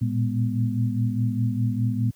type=tone cluster; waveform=sine; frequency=114 / 118.9 / 205 / 246.4 Hz; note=A#2 / A#2 / G#3 / B3; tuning=-38 / +35 / -22 / -4 cents; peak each=-23 / -28 / -30 / -28 dBFS; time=0.01-2.11 s; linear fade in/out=10 ms; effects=white hiss -60 dBFS RMS until 2.15 s + high-pass 60 Hz 12 dB/octave